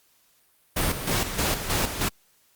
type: noise with tremolo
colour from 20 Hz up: pink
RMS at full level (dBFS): -24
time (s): 0.76-2.09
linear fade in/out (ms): 10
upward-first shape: square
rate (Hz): 3.2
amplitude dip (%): 60
effects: white hiss -63 dBFS RMS until 2.55 s + Opus 48 kbps